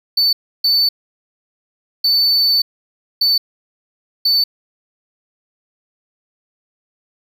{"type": "tone bursts at uneven times", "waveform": "triangle", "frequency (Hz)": 4511, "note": "C#8", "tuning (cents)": 29, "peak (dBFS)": -10, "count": 5, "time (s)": [[0.17, 0.33], [0.64, 0.89], [2.04, 2.62], [3.21, 3.38], [4.25, 4.44]], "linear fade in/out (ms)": 5, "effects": ["8-bit"]}